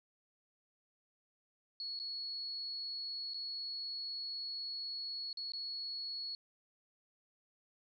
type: tone with dropouts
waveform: sine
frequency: 4364 Hz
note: C#8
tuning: 28 cents flat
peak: -39 dBFS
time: 1.8-6.35 s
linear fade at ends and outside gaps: 1 ms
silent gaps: 1.991-1.999 / 3.336-3.343 / 5.329-5.372 / 5.52-5.535 s
effects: none